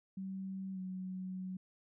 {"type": "tone with pitch glide", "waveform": "sine", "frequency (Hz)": [191.3, 186.07], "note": ["G3", "F#3"], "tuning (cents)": [-42, 10], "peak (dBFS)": -39, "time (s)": [0.17, 1.57], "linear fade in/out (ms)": 5, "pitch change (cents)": -48, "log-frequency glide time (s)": [0.73, 0.79], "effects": []}